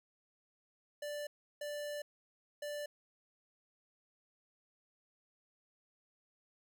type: tone bursts at uneven times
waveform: square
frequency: 587.3 Hz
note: D5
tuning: in tune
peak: -40 dBFS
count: 3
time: 1.02-1.27 / 1.61-2.02 / 2.62-2.86 s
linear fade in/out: 5 ms
effects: none